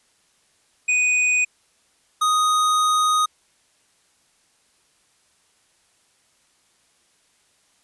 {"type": "tone pair in turn", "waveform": "square", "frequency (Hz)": [2485, 1245.7], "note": ["D#7", "D#6"], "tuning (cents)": [-3, 2], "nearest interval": "octave", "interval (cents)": 1195, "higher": "first", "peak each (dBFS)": -17, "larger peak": "neither", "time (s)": [[0.88, 1.45], [2.21, 3.26]], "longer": "second", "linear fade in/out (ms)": 10, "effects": ["white hiss -62 dBFS RMS until 7.83 s", "resampled to 24000 Hz"]}